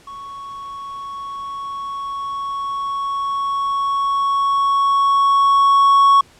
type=tone with level ramp; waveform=triangle; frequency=1110 Hz; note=C#6; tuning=2 cents sharp; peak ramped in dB=-29 to -6 dBFS; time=0.07-6.21 s; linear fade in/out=5 ms; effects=pink hiss -49 dBFS RMS until 6.39 s + low-pass 9000 Hz 12 dB/octave